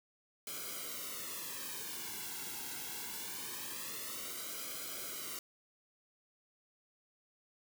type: noise with flanger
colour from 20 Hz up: white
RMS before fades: -43 dBFS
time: 0.47-5.39 s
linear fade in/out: 2 ms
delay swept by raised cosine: 1.1 to 1.67 ms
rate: 0.23 Hz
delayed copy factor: -0.9
effects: none